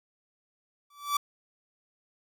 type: tone with exponential growth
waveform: 45% pulse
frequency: 1158 Hz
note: D6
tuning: 25 cents flat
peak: -22 dBFS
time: 0.9-1.17 s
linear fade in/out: 5 ms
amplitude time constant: 58 ms
effects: none